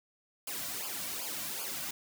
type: noise with flanger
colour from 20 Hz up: white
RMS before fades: -38 dBFS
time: 0.47-1.91 s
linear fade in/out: 5 ms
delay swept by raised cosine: 0.51 to 2.41 ms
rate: 2.6 Hz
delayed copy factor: -0.8
effects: none